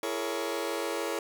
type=chord; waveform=sawtooth; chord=A# half-diminished seventh; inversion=second; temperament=just; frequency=335.6 / 419.5 / 466.2 / 559.4 Hz; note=E4 / G#4 / A#4 / C#5; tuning=+31 / +17 / 0 / +16 cents; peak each=-32 dBFS; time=0.03-1.19 s; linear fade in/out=2 ms; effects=none